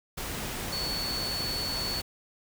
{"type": "tone in noise", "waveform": "sine", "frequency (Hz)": 4435, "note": "C#8", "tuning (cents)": 0, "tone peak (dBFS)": -31, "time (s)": [0.72, 2.01], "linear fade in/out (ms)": 10, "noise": "pink", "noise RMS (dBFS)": -35, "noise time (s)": [0.17, 2.02], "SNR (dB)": 1, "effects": []}